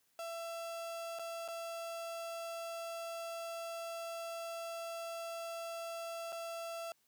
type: tone with dropouts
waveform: 35% pulse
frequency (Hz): 669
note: E5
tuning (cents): +25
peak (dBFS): -39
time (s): 0.19-6.92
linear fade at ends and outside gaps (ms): 1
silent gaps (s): 1.188-1.194 / 1.479-1.485 / 6.322-6.326
effects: white hiss -75 dBFS RMS until 7.07 s + high-pass 80 Hz 12 dB/octave